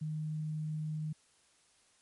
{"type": "tone", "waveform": "sine", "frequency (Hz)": 154.6, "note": "D#3", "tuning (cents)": -11, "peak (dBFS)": -34, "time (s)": [0.01, 1.13], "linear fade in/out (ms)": 10, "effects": ["white hiss -68 dBFS RMS until 2.01 s", "MP3 48 kbps"]}